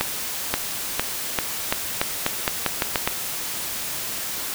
accelerating click train, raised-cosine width 0.3 ms, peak -3 dBFS, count 12, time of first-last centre 0.01-3.075 s, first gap 530 ms, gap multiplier 0.86, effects white hiss -29 dBFS RMS until 4.54 s

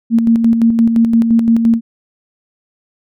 sine tone with tremolo, 229.5 Hz, A#3, 27 cents flat, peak -6 dBFS, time 0.1-1.81 s, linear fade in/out 50 ms, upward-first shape square, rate 5.8 Hz, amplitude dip 45%, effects none

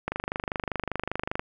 click train, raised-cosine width 0.5 ms, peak -13 dBFS, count 34, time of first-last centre 0.08-1.395 s, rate 25.1 Hz, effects none

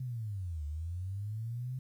sine linear two-way sweep, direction down then up, 131.2 to 72.5 to 131.2 Hz, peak -35 dBFS, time 0-1.79 s, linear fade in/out 5 ms, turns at 0.65 s, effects 11-bit

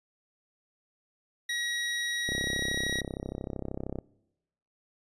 25% pulse tone, 1906 Hz, A#6, 38 cents sharp, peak -26 dBFS, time 1.49-3.01 s, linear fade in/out 5 ms
click train, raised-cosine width 2 ms, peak -21 dBFS, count 57, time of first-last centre 2.29-3.987 s, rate 33 Hz
effects noise-tail reverb RT60 0.9 s tail -23 dB re dry + resampled to 24000 Hz

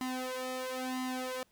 sawtooth tone with flanger, 256.3 Hz, C4, 36 cents flat, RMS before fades -37 dBFS, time 0.01-1.43 s, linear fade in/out 0 ms, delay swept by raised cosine 1 to 2.3 ms, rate 1 Hz, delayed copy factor +1, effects pink hiss -70 dBFS RMS until 1.51 s

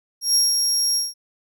30% pulse tone with ADSR envelope, 5588 Hz, F8, in tune, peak -10 dBFS, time 0.21-1.14 s, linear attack 140 ms, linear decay 180 ms, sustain -4 dB, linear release 180 ms, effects none

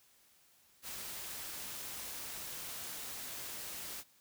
white noise, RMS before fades -44 dBFS, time 0.82-4.04 s, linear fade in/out 50 ms, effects white hiss -67 dBFS RMS until 4.2 s

